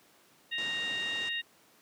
harmonic tone, 932.3 Hz, A#5, in tune, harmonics 2 / 3 / 4, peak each -35 / -35 / -38 dBFS, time 0.51-1.42 s, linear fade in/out 20 ms
pink low-pass noise, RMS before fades -44 dBFS, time 0.58-1.29 s, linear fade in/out 2 ms, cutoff 8400 Hz, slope 48 dB/octave
effects pink hiss -62 dBFS RMS until 1.81 s + high-pass 200 Hz 12 dB/octave

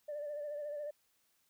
sine tone with vibrato, 589 Hz, D5, 5 cents sharp, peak -37 dBFS, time 0.08-0.91 s, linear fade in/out 10 ms, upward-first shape sine, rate 14 Hz, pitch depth 41 cents each way, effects tanh soft clip ceiling -35 dBFS + white hiss -75 dBFS RMS until 1.49 s

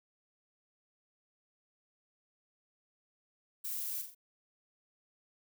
violet noise with echo, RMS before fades -39 dBFS, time 3.64-4.02 s, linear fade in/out 10 ms, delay 43 ms, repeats 3, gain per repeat -6 dB, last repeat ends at 4.149 s, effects none

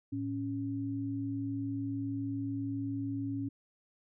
sine tone pair together, 110 / 277.2 Hz, A2 / C#4, 0 / 0 cents, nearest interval octave + major third, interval 1600 cents, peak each -38 / -34 dBFS, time 0.12-3.49 s, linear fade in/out 10 ms, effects none

